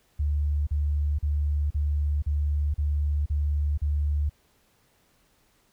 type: tone bursts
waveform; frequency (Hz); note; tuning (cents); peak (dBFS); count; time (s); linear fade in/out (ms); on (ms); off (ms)
sine; 73.42; D2; 0; -22; 8; 0.19-4.296; 10; 480; 38
effects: pink hiss -65 dBFS RMS until 5.72 s